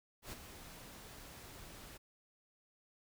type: noise with ADSR envelope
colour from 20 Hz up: pink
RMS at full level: -45 dBFS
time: 0.22-1.98 s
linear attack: 100 ms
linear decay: 26 ms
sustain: -8 dB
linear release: 18 ms
effects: none